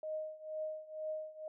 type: tone with tremolo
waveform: sine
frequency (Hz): 622.3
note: D#5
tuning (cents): 0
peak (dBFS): -35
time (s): 0.03-1.48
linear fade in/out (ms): 2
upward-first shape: triangle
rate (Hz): 2.1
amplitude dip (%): 90
effects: none